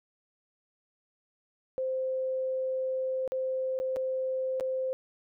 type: tone with dropouts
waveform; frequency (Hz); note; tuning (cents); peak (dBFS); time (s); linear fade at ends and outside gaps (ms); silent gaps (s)
sine; 521; C5; -7; -28; 1.78-4.93; 0; 3.277-3.32 / 3.79-3.8 / 3.961-3.967 / 4.599-4.608
effects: none